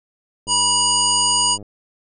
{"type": "click train", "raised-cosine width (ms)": 2, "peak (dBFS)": -25, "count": 119, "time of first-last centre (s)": [0.47, 1.627], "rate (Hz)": 102}
{"type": "harmonic tone", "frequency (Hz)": 970, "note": "B5", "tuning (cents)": -31, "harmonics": [1, 3, 5, 7, 9], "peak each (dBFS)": [-21, -21, -21, -21, -21], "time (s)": [0.47, 1.58], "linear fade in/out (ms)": 50}
{"effects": []}